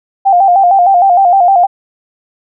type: tone with vibrato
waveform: sine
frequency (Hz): 744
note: F#5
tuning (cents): +9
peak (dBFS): -4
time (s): 0.25-1.67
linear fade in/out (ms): 20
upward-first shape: square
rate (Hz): 6.5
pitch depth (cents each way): 89
effects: none